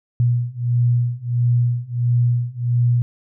sine beating tone pair, 120 / 121.5 Hz, B2 / B2, -49 / -28 cents, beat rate 1.5 Hz, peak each -19 / -18 dBFS, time 0.2-3.02 s, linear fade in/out 0 ms, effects none

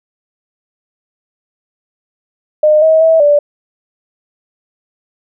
sine tone with pitch steps, 610 / 637 / 648 / 584 Hz, D#5 / D#5 / E5 / D5, -34 / +41 / -30 / -10 cents, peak -5 dBFS, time 2.63-3.39 s, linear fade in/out 5 ms, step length 190 ms, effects none

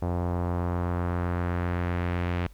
sawtooth tone with low-pass filter sweep, 87.8 Hz, F2, 10 cents sharp, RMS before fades -28 dBFS, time 0.02-2.47 s, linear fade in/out 5 ms, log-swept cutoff 810 to 2500 Hz, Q 1.5, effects added 50 Hz sine -46 dBFS peak until 2.53 s + pink hiss -61 dBFS RMS until 2.53 s

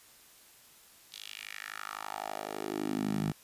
10% pulse tone with high-pass filter sweep, 51.91 Hz, G#1, in tune, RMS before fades -37 dBFS, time 1.12-3.32 s, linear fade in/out 5 ms, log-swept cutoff 3800 to 150 Hz, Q 2.9, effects white hiss -58 dBFS RMS until 3.43 s + resampled to 32000 Hz

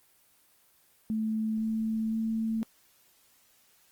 sine tone with pitch steps, 219.2 / 221.1 / 223 Hz, A3 / A3 / A3, -6 / +9 / +23 cents, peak -27 dBFS, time 1.1-2.63 s, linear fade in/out 0 ms, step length 510 ms, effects white hiss -64 dBFS RMS until 3.91 s + Opus 24 kbps

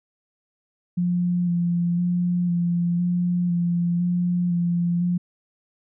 sine tone with vibrato, 174.8 Hz, F3, 2 cents sharp, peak -19 dBFS, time 0.97-5.18 s, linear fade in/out 10 ms, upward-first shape square, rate 0.99 Hz, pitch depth 18 cents each way, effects none

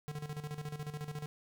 square tone with tremolo, 149.1 Hz, D3, 27 cents sharp, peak -38 dBFS, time 0.08-1.26 s, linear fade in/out 0 ms, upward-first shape square, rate 14 Hz, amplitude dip 70%, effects none

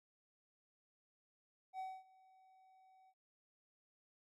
triangle tone with ADSR envelope, 756 Hz, F#5, 37 cents sharp, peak -39 dBFS, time 1.73-3.14 s, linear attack 62 ms, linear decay 240 ms, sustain -24 dB, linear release 54 ms, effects none

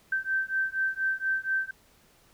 sine beating tone pair, 1553 / 1557.2 Hz, G6 / G6, -17 / -12 cents, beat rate 4.2 Hz, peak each -29 dBFS, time 0.12-1.71 s, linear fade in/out 5 ms, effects pink hiss -61 dBFS RMS until 2.33 s

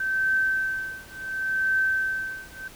sine tone with tremolo, 1547 Hz, G6, 23 cents flat, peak -19 dBFS, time 0-2.68 s, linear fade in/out 5 ms, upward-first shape triangle, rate 0.7 Hz, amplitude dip 100%, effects pink hiss -47 dBFS RMS until 2.75 s

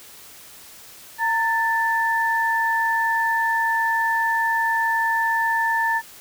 sine tone pair together, 917.9 / 1763 Hz, A#5 / A6, -27 / +3 cents, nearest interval major seventh, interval 1130 cents, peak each -21 dBFS, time 1.18-6.02 s, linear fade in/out 50 ms, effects white hiss -44 dBFS RMS until 6.2 s

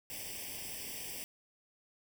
white noise with comb filter, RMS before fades -43 dBFS, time 0.1-1.24 s, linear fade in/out 0 ms, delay 0.37 ms, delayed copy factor +0.95, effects none

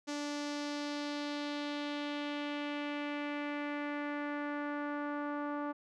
sawtooth tone with low-pass filter sweep, 291.7 Hz, D4, 12 cents flat, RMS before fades -38 dBFS, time 0.07-5.73 s, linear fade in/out 20 ms, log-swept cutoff 6200 to 1200 Hz, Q 2, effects none

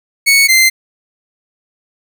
sawtooth tone pair in turn, 2217 / 2079 Hz, C#7 / C7, 0 / -12 cents, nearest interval minor second, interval 112 cents, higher first, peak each -3 dBFS, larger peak neither, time 0.26-0.48 / 0.48-0.7 s, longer neither, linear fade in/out 20 ms, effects none

